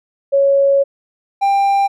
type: tone pair in turn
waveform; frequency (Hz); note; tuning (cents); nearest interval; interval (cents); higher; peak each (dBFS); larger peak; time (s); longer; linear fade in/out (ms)
sine / triangle; 554.4 / 793.4; C#5 / G5; 0 / +21; tritone; 621; second; -9; neither; 0.32-0.84 / 1.41-1.88; first; 20
effects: none